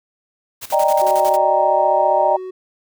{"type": "noise with tremolo", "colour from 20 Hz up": "white", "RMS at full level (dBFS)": -30, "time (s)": [0.61, 1.37], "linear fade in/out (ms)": 20, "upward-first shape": "square", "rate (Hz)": 11, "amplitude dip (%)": 80}
{"type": "chord", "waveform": "sine", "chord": "Eb major seventh", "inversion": "third", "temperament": "equal", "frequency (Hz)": [587.3, 622.3, 784, 932.3], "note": ["D5", "Eb5", "G5", "Bb5"], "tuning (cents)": [0, 0, 0, 0], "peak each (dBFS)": -18, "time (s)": [0.72, 2.37], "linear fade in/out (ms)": 10}
{"type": "tone", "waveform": "triangle", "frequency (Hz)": 372.3, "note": "F#4", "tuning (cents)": 11, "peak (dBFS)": -25, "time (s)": [1.01, 2.51], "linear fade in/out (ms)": 10}
{"effects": []}